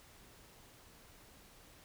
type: silence
effects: pink hiss -60 dBFS RMS until 1.84 s